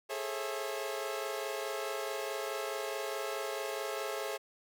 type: chord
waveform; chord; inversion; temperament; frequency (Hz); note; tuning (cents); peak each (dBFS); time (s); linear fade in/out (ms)
sawtooth; A major seventh; third; equal with one note detuned; 415.3 / 440 / 540.8 / 659.3; G#4 / A4 / C#5 / E5; 0 / 0 / -43 / 0; -36 / -39 / -36 / -38; 0.09-4.38; 20
effects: none